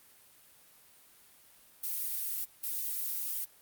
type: noise bursts at uneven times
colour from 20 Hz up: violet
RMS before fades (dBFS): -35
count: 2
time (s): 1.83-2.45 / 2.63-3.45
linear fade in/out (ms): 10
effects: white hiss -60 dBFS RMS until 3.61 s + Opus 32 kbps